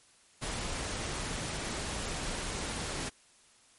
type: noise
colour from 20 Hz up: pink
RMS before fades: -36 dBFS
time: 0.41-3.1 s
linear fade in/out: 20 ms
effects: white hiss -62 dBFS RMS until 3.78 s + MP3 48 kbps